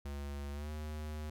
square tone with pitch glide, 71.1 to 76.2 Hz, C#2 to D#2, +45 to -36 cents, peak -40 dBFS, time 0.05-1.3 s, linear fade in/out 5 ms, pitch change +119 cents, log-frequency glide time 0.52-0.71 s, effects none

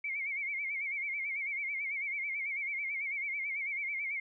sine tone with vibrato, 2217 Hz, C#7, in tune, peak -33 dBFS, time 0.04-4.2 s, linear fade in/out 5 ms, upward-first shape sine, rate 9.1 Hz, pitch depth 90 cents each way, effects none

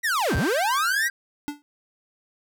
45% pulse linear two-way sweep, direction down then up, 1975.5 to 51.91 to 1975.5 Hz, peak -21 dBFS, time 0.03-1.09 s, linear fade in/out 20 ms, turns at 0.36 s
triangle tone with pitch glide, 1568 to 1591.7 Hz, G6 to G6, 0 to +26 cents, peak -27 dBFS, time 0.3-1.1 s, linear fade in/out 2 ms, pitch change +26 cents, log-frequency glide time 0.72-0.99 s
square tone with exponential decay, 291.9 Hz, D4, 10 cents flat, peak -24 dBFS, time 1.48-1.62 s, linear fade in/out 0 ms, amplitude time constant 30 ms
effects none

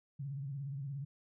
sine tone with vibrato, 138.59 Hz, C#3, in tune, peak -38 dBFS, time 0.19-1.05 s, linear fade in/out 10 ms, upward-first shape sine, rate 17 Hz, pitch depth 97 cents each way, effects none

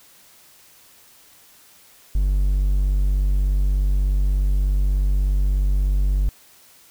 triangle tone, 48.32 Hz, G1, 24 cents flat, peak -14 dBFS, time 2.15-6.29 s, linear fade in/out 0 ms, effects white hiss -51 dBFS RMS until 6.9 s

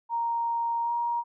sine tone with pitch glide, 932.3 to 944.2 Hz, A#5 to A#5, 0 to +22 cents, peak -25 dBFS, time 0.09-1.24 s, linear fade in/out 50 ms, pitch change +22 cents, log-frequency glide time 0.82-0.92 s, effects none

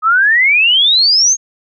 sine exponential sweep, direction up, 1244.5 to 6620 Hz, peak -7 dBFS, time 0.02-1.37 s, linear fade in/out 50 ms, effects none

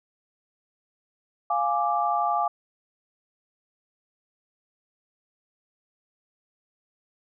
sine chord, D diminished, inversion first, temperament equal, 698.5 / 830.6 / 1174.7 Hz, F5 / Ab5 / D6, 0 / 0 / 0 cents, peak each -26 dBFS, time 1.5-2.48 s, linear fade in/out 5 ms, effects none

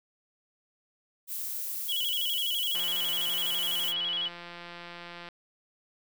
violet noise, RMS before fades -35 dBFS, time 1.27-3.94 s, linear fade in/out 50 ms
sine tone with vibrato, 3136 Hz, G7, in tune, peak -28 dBFS, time 1.88-4.29 s, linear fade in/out 20 ms, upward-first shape square, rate 12 Hz, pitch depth 90 cents each way
click train, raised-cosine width 0.3 ms, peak -27 dBFS, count 440, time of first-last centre 2.75-5.288 s, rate 173 Hz
effects none

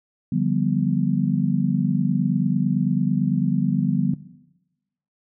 sine chord, G dominant seventh, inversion second, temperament just, 147 / 176.4 / 196 / 245 Hz, D3 / F3 / G3 / B3, +2 / +18 / 0 / -14 cents, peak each -24 dBFS, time 0.32-4.14 s, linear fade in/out 5 ms, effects noise-tail reverb RT60 1.0 s tail -17 dB re dry

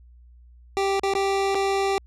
25% pulse tone with dropouts, 392 Hz, G4, in tune, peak -17 dBFS, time 0.77-1.98 s, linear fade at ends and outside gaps 0 ms, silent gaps 0.995-1.034 / 1.137-1.151 / 1.546-1.552 s, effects added 60 Hz sine -47 dBFS peak until 2.06 s + low-pass 7000 Hz 12 dB/octave

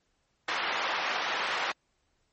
pink band-pass noise, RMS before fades -31 dBFS, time 0.48-1.72 s, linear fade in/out 5 ms, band 830 to 2900 Hz, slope 12 dB/octave, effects pink hiss -74 dBFS RMS until 2.32 s + MP3 32 kbps

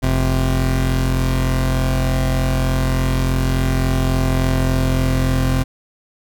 30% pulse tone pair together, 43.47 / 130.5 Hz, F1 / C3, -7 / -4 cents, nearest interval octave + perfect fifth, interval 1903 cents, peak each -15 dBFS, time 0.02-5.64 s, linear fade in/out 20 ms, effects none

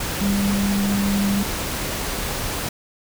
sine tone in noise, 200 Hz, G3, 35 cents sharp, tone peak -18 dBFS, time 0.21-1.43 s, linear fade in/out 5 ms, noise pink, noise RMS -26 dBFS, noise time 0-2.69 s, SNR +5 dB, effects none

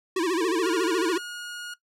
square tone with vibrato, 349.2 Hz, F4, in tune, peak -23 dBFS, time 0.16-1.18 s, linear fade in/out 5 ms, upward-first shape sine, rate 14 Hz, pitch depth 160 cents each way
sine tone with tremolo, 445.8 Hz, A4, 23 cents sharp, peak -27 dBFS, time 0.4-1.12 s, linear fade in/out 10 ms, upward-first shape triangle, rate 5.6 Hz, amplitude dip 35%
sawtooth tone with pitch glide, 1419 to 1437.1 Hz, F6 to F6, +27 to +49 cents, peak -30 dBFS, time 0.63-1.74 s, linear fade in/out 5 ms, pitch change +22 cents, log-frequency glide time 0.77-1.05 s
effects noise-tail reverb RT60 0.1 s tail -18 dB re dry + low-pass 10000 Hz 12 dB/octave

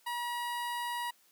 sawtooth tone with notch filter, 960 Hz, B5, 49 cents flat, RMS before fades -36 dBFS, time 0.06-1.11 s, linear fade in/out 10 ms, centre 6300 Hz, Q 1.6, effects white hiss -66 dBFS RMS until 1.31 s + high-pass 200 Hz 12 dB/octave

